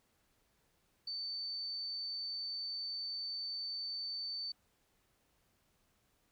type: tone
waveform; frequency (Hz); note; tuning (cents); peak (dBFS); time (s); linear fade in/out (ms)
sine; 4545; C#8; +42; -38; 1.07-4.52; 5
effects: pink hiss -75 dBFS RMS until 6.31 s